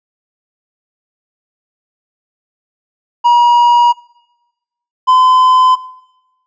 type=tone pair in turn; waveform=triangle; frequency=957 / 1021 Hz; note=A#5 / C6; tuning=+45 / -43 cents; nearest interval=minor second; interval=112 cents; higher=second; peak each=-3 dBFS; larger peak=neither; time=3.24-3.93 / 5.07-5.76 s; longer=neither; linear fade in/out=20 ms; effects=noise-tail reverb RT60 1.0 s tail -22 dB re dry + resampled to 16000 Hz